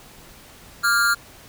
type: tone with amplitude modulation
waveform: square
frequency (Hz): 1400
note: F6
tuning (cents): +4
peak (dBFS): -13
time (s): 0.83-1.15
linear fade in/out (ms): 20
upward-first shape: sine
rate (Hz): 223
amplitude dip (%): 85
effects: pink hiss -46 dBFS RMS until 1.48 s